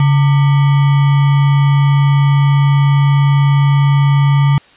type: tone with sample-and-hold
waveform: sine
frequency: 140.8 Hz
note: C#3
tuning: 27 cents sharp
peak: -7 dBFS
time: 0-4.58 s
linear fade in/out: 2 ms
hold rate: 1050 Hz
effects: white hiss -45 dBFS RMS until 4.76 s + resampled to 8000 Hz